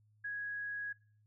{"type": "tone", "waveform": "sine", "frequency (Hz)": 1661.2, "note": "G#6", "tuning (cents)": 0, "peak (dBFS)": -37, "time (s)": [0.24, 0.93], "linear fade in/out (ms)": 10, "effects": ["noise-tail reverb RT60 0.5 s tail -23 dB re dry", "added 106 Hz sine -66 dBFS peak until 1.26 s"]}